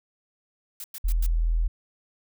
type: noise bursts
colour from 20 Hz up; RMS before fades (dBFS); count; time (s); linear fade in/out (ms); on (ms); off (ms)
blue; -37; 4; 0.8-1.264; 2; 41; 100
type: tone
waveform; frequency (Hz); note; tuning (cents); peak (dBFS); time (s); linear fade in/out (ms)
sine; 41.2; E1; 0; -20; 1.04-1.68; 10
effects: none